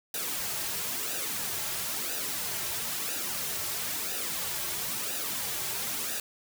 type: noise with flanger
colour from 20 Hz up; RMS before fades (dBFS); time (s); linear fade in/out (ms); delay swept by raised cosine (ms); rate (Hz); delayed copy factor
white; -33; 0.14-6.2; 2; 0.91 to 4.11; 1; -0.65
effects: none